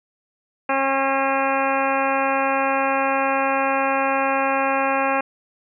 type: harmonic tone with a mistuned harmonic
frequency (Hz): 271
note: C#4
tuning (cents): -39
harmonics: 1 / 2 / 3 / 4 / 5 / 6 / 7 / 8 / 9 / 10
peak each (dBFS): -28 / -24 / -23 / -25 / -29 / -28 / -35 / -34 / -29 / -33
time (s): 0.69-5.21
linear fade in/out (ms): 5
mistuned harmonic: 8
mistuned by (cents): -43
effects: none